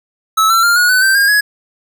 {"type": "tone with pitch steps", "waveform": "square", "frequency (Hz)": [1300, 1348.2, 1398.1, 1450, 1503.7, 1559.4, 1617.2, 1677.1], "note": ["E6", "E6", "F6", "F#6", "F#6", "G6", "G#6", "G#6"], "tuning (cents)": [-24, 39, 1, -35, 28, -10, -46, 16], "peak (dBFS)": -9, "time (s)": [0.37, 1.41], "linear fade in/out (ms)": 10, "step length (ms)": 130, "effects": []}